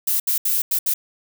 violet noise bursts at uneven times, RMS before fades -20 dBFS, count 5, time 0.07-0.2 / 0.27-0.38 / 0.45-0.62 / 0.71-0.79 / 0.86-0.94 s, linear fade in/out 5 ms, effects none

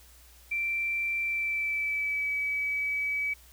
sine tone with pitch glide, 2349 to 2285 Hz, D7 to D7, 0 to -48 cents, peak -27 dBFS, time 0.51-3.34 s, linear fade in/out 10 ms, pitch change -48 cents, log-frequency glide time 1.21-2.31 s, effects added 60 Hz sine -55 dBFS peak until 3.52 s + white hiss -57 dBFS RMS until 3.52 s

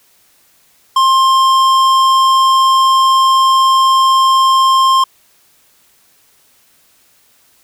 triangle tone with tanh clipping, 1058 Hz, C6, 19 cents sharp, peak -9 dBFS, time 0.96-5.04 s, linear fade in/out 5 ms, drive 18 dB, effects white hiss -52 dBFS RMS until 7.63 s

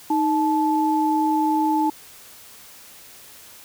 sine tone pair together, 311.1 / 869.3 Hz, D#4 / A5, 0 / -21 cents, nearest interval octave + tritone, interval 1779 cents, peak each -20 dBFS, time 0.1-1.9 s, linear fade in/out 5 ms, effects white hiss -45 dBFS RMS until 3.64 s

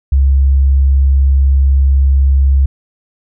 sine tone, 68 Hz, C#2, 33 cents flat, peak -6 dBFS, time 0.12-2.66 s, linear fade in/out 5 ms, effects none

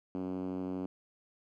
5% pulse tone with band-pass filter, 92.5 Hz, F#2, in tune, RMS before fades -37 dBFS, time 0.15-0.86 s, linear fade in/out 0 ms, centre 250 Hz, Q 2.8, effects none

